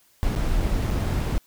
brown noise with dropouts, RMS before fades -23 dBFS, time 0.23-1.38 s, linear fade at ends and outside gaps 0 ms, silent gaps 0.351-0.36 / 0.601-0.606 / 0.904-0.91 s, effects white hiss -60 dBFS RMS until 1.46 s

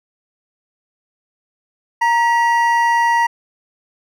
triangle tone pair together, 932.3 / 1932.6 Hz, A#5 / B6, 0 / -38 cents, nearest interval octave + minor second, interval 1262 cents, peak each -11 / -17 dBFS, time 2.01-3.27 s, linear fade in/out 10 ms, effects none

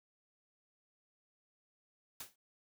white noise with exponential decay, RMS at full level -41 dBFS, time 2.2-2.36 s, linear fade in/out 5 ms, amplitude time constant 33 ms, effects none

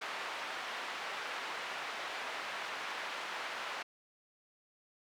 pink band-pass noise, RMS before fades -41 dBFS, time 0.01-3.83 s, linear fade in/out 10 ms, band 830 to 2900 Hz, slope 12 dB/octave, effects none

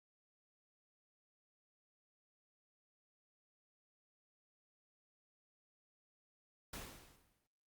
pink noise with exponential decay, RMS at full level -45 dBFS, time 6.73-7.47 s, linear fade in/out 5 ms, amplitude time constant 160 ms, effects noise-tail reverb RT60 0.2 s tail -26 dB re dry + Opus 48 kbps

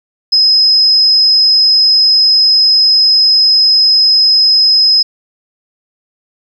sine tone, 5090 Hz, D#8, 39 cents sharp, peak -5 dBFS, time 0.32-5.03 s, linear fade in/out 10 ms, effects 7-bit

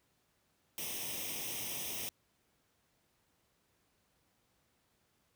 white noise with comb filter, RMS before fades -40 dBFS, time 0.78-2.09 s, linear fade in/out 0 ms, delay 0.34 ms, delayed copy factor +0.75, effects pink hiss -75 dBFS RMS until 5.35 s + high-pass 60 Hz 12 dB/octave

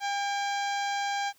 harmonic tone with a mistuned harmonic, 804 Hz, G5, 44 cents sharp, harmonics 1 / 2 / 3 / 4 / 5 / 6 / 7 / 8 / 9, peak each -29 / -35 / -39 / -41 / -43 / -45 / -46 / -47 / -48 dBFS, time 0-1.33 s, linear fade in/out 50 ms, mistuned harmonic 3, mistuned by -56 cents, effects white hiss -63 dBFS RMS until 1.38 s

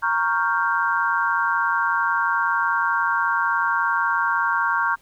sine chord, G half-diminished seventh, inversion first, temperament equal, 932.3 / 1108.7 / 1396.9 / 1568 Hz, Bb5 / Db6 / F6 / G6, 0 / 0 / 0 / 0 cents, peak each -24 dBFS, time 0.02-4.96 s, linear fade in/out 20 ms, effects pink hiss -57 dBFS RMS until 5.01 s

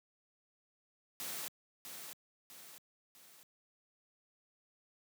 white noise with echo, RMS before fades -42 dBFS, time 1.2-1.48 s, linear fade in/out 0 ms, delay 650 ms, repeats 3, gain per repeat -6 dB, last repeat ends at 3.43 s, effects high-pass 150 Hz 12 dB/octave

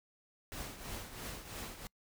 pink noise with tremolo, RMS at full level -42 dBFS, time 0.52-1.87 s, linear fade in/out 0 ms, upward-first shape triangle, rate 3 Hz, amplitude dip 70%, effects noise-tail reverb RT60 0.1 s tail -26 dB re dry

